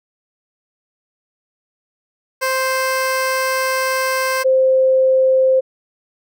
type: tone pair in turn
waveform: 15% pulse / sine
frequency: 523.3 / 523.3 Hz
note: C5 / C5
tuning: 0 / 0 cents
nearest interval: unison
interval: 0 cents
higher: neither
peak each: -10 dBFS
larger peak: neither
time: 2.41-4.44 / 4.44-5.61 s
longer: first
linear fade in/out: 20 ms
effects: none